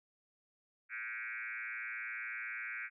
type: tone with frequency modulation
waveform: sine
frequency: 1920 Hz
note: B6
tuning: 49 cents flat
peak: -39 dBFS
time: 0.89-2.9 s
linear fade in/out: 50 ms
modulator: 114 Hz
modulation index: 4.2
effects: none